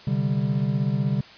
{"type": "chord", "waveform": "triangle", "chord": "C suspended second", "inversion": "none", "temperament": "equal", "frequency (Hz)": [130.81, 146.83, 196], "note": ["C3", "D3", "G3"], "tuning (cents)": [0, 0, 0], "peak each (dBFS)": [-23, -23, -24], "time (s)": [0.07, 1.21], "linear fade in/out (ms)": 5, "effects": ["white hiss -46 dBFS RMS until 1.37 s", "resampled to 11025 Hz"]}